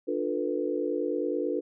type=chord; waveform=sine; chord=B half-diminished seventh; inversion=first; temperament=just; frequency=296.3 / 355.6 / 444.5 / 493.9 Hz; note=D4 / F4 / A4 / B4; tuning=+15 / +31 / +18 / 0 cents; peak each=-32 dBFS; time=0.07-1.61 s; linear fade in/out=20 ms; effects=none